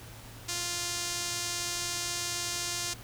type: tone with band-pass filter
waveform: sawtooth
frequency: 349.2 Hz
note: F4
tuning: in tune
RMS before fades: -34 dBFS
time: 0.48-2.94 s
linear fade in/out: 10 ms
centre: 6400 Hz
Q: 1.4
effects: added 113 Hz sine -49 dBFS peak until 3.03 s + pink hiss -49 dBFS RMS until 3.03 s